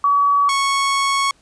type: tone pair in turn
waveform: sine / sawtooth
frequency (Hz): 1137 / 1104.6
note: C#6 / C#6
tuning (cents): +44 / -6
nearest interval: minor second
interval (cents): 50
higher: first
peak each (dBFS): -12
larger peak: neither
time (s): 0.04-0.49 / 0.49-1.31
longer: second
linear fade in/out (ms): 2
effects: pink hiss -56 dBFS RMS until 1.41 s + resampled to 22050 Hz